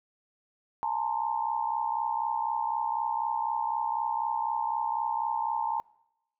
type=tone cluster; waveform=sine; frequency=850 / 914 / 1035 Hz; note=G#5 / A#5 / C6; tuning=+40 / -34 / -19 cents; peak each=-32 / -29 / -37 dBFS; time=0.83-5.8 s; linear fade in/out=0 ms; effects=noise-tail reverb RT60 0.8 s tail -23 dB re dry